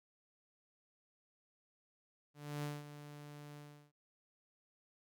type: tone with ADSR envelope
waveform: sawtooth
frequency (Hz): 146.83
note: D3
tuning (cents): 0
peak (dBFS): -34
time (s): 2.34-3.92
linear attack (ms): 290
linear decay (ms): 200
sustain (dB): -12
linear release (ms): 350
effects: none